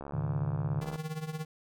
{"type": "click train", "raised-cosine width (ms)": 1, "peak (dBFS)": -27, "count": 68, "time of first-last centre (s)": [0.01, 0.958], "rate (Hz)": 70.7}
{"type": "chord", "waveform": "sine", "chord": "Ab suspended fourth", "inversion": "none", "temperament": "equal", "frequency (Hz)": [103.83, 138.59, 155.56], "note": ["Ab2", "Db3", "Eb3"], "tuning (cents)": [0, 0, 0], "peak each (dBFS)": [-35, -34, -32], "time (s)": [0.13, 0.81], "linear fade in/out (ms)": 10}
{"type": "tone with tremolo", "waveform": "square", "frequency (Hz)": 156.6, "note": "D#3", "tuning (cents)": 11, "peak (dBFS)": -32, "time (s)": [0.81, 1.45], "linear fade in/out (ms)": 5, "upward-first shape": "triangle", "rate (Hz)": 17, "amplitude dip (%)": 85}
{"effects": []}